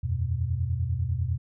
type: chord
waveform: sine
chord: E suspended second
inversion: none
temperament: equal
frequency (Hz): 82.41 / 92.5 / 123.47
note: E2 / F#2 / B2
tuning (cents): 0 / 0 / 0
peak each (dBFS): -29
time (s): 0.03-1.38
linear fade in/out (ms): 10
effects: none